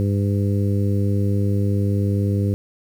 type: harmonic tone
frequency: 100.4 Hz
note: G2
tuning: 42 cents sharp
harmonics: 1 / 2 / 3 / 4 / 5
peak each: -18 / -24 / -28 / -30 / -32 dBFS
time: 0-2.54 s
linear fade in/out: 0 ms
effects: 8-bit